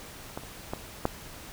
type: clicks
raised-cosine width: 1 ms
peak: -20 / -30 / -17 / -10 dBFS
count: 4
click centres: 0.375 / 0.436 / 0.735 / 1.054 s
effects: pink hiss -45 dBFS RMS until 1.52 s